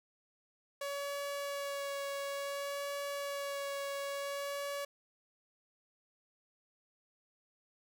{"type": "tone with vibrato", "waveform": "sawtooth", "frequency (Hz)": 563, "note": "C#5", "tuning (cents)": 27, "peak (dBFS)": -33, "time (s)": [0.81, 4.85], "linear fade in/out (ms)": 5, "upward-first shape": "sine", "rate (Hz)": 0.57, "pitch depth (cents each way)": 12, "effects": []}